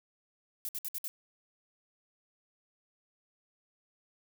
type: noise bursts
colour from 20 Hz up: violet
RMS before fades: -37 dBFS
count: 5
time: 0.65-1.08 s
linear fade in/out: 0 ms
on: 38 ms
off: 60 ms
effects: none